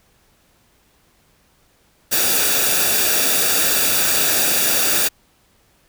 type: noise with comb filter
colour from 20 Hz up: white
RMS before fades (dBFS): -17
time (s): 2.11-5.09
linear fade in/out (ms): 20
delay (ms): 0.96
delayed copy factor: -0.6
effects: pink hiss -58 dBFS RMS until 5.88 s